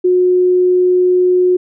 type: tone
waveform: sine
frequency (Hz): 363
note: F#4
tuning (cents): -33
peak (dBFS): -8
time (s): 0.04-1.57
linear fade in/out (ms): 10
effects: none